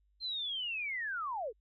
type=linear sweep; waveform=sine; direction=down; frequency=4186 to 392.6 Hz; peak=-34 dBFS; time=0.2-1.53 s; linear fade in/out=50 ms; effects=added 50 Hz sine -68 dBFS peak until 1.6 s + MP3 96 kbps